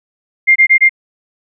sine tone bursts, 2110 Hz, C7, 14 cents sharp, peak -4 dBFS, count 4, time 0.47-0.894 s, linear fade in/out 20 ms, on 88 ms, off 24 ms, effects none

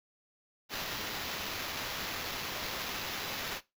blue noise with sample-and-hold, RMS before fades -38 dBFS, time 0.69-3.61 s, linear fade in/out 50 ms, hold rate 8820 Hz, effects noise-tail reverb RT60 0.2 s tail -17 dB re dry

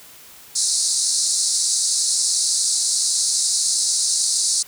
white band-pass noise, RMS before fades -20 dBFS, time 0.55-4.63 s, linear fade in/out 10 ms, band 4000 to 9800 Hz, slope 96 dB/octave, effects white hiss -44 dBFS RMS until 4.67 s

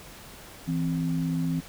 sine tone pair together, 164.81 / 261.6 Hz, E3 / C4, 0 / 0 cents, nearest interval minor sixth, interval 800 cents, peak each -26 / -29 dBFS, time 0.67-1.61 s, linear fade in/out 20 ms, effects pink hiss -46 dBFS RMS until 1.68 s

